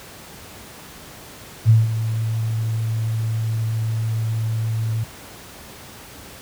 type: tone with ADSR envelope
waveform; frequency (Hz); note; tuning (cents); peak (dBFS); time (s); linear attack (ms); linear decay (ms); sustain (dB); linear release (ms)
sine; 111.7; A2; +27; -7; 1.65-5.04; 43; 180; -12; 10
effects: pink hiss -40 dBFS RMS until 6.41 s + high-pass 60 Hz 12 dB/octave